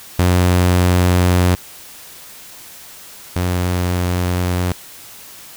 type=tone pair in turn; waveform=sawtooth; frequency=90 / 89.57 Hz; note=F#2 / F2; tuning=-47 / +44 cents; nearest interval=unison; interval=9 cents; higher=first; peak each=-7 / -12 dBFS; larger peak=first; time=0.19-1.55 / 3.36-4.72 s; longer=neither; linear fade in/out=0 ms; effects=white hiss -38 dBFS RMS until 5.56 s